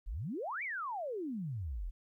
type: exponential two-way sweep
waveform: sine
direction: up then down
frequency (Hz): 36.01 to 2382 to 36.01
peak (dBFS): -36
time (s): 0.06-1.91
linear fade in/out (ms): 20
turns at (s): 0.63
effects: 13-bit